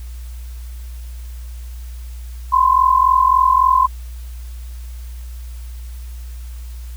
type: tone pair together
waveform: sine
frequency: 1015 / 1058.6 Hz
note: B5 / C6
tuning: +47 / +20 cents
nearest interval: minor second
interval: 73 cents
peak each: -13 dBFS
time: 2.52-3.87 s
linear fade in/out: 10 ms
effects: added 60 Hz sine -28 dBFS peak until 6.96 s + white hiss -47 dBFS RMS until 6.96 s